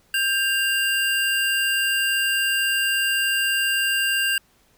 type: tone pair together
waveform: square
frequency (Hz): 1588.5 / 2794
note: G6 / F7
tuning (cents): +23 / 0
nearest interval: minor seventh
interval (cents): 977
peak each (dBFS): -23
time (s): 0.14-4.38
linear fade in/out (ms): 2
effects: pink hiss -60 dBFS RMS until 4.77 s